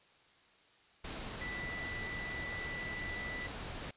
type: tone in noise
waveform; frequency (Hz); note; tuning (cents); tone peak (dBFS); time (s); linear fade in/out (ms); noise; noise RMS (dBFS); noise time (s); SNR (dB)
sine; 1975.5; B6; 0; -40; 1.41-3.47; 5; pink; -43; 1.04-3.91; 0
effects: white hiss -65 dBFS RMS until 3.96 s + resampled to 8000 Hz